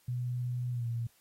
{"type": "tone with pitch glide", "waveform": "sine", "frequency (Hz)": [123.47, 117.15], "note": ["B2", "A#2"], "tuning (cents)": [0, 9], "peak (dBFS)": -31, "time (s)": [0.08, 1.07], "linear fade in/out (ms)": 5, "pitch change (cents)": -91, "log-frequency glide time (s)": [0.72, 0.86], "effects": ["white hiss -67 dBFS RMS until 1.2 s", "AAC 48 kbps"]}